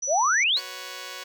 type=tone; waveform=sine; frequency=5920 Hz; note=F#8; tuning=in tune; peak=-26 dBFS; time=0.02-0.44 s; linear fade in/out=10 ms
type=exponential sweep; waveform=sine; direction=up; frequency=518 to 4808 Hz; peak=-19 dBFS; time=0.07-0.61 s; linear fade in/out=50 ms
type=chord; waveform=5% pulse; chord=F# suspended fourth; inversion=none; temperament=just; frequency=370 / 493.3 / 555 Hz; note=F#4 / B4 / C#5; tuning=0 / -2 / +2 cents; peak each=-32 / -29 / -28 dBFS; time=0.56-1.24 s; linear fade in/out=10 ms
effects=none